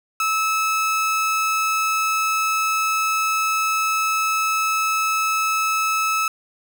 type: tone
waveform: 30% pulse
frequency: 1300 Hz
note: E6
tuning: 24 cents flat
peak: -16 dBFS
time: 0.2-6.28 s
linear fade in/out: 2 ms
effects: none